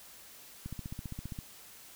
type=click train; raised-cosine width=5 ms; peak=-27 dBFS; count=12; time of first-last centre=0.66-1.388 s; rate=15.1 Hz; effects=white hiss -53 dBFS RMS until 1.95 s